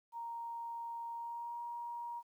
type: tone with pitch glide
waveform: sine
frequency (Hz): 932.3 to 946.4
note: A#5 to A#5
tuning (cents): 0 to +26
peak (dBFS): -40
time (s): 0.12-2.23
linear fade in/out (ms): 50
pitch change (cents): +26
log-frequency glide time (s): 1.14-1.6
effects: 12-bit